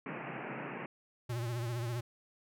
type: band-pass noise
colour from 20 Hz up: pink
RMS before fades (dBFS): -42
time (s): 0.06-0.86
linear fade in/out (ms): 2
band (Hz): 130 to 2700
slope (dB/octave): 96
type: tone with vibrato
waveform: square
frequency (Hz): 118.9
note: A#2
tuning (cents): +35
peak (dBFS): -35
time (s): 1.29-2.01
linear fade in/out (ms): 10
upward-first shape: triangle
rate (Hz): 15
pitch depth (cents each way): 90
effects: none